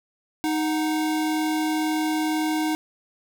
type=tone pair together; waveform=square; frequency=311.1 / 739.9 Hz; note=D#4 / F#5; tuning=0 / 0 cents; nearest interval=octave + minor third; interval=1500 cents; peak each=-23 / -32 dBFS; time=0.44-2.75 s; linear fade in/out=0 ms; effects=none